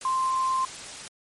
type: tone in noise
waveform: sine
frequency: 1046.5 Hz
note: C6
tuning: in tune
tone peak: -22 dBFS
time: 0.05-0.65 s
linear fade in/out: 2 ms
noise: white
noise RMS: -39 dBFS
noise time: 0.01-1.08 s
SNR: +14 dB
effects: low-pass 11000 Hz 12 dB/octave + MP3 48 kbps